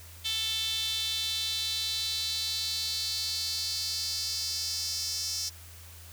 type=tone with high-pass filter sweep; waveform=sawtooth; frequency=441.5 Hz; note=A4; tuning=6 cents sharp; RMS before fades=-32 dBFS; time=0.24-5.5 s; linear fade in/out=20 ms; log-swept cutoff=3400 to 5300 Hz; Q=5.4; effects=added 84 Hz sine -48 dBFS peak until 6.12 s + white hiss -51 dBFS RMS until 6.12 s